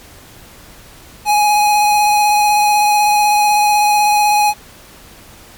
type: tone with vibrato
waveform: square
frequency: 835 Hz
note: G#5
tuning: 9 cents sharp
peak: -10 dBFS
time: 1.25-4.54 s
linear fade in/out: 50 ms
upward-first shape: sine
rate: 16 Hz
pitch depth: 15 cents each way
effects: pink hiss -40 dBFS RMS until 5.57 s + MP3 96 kbps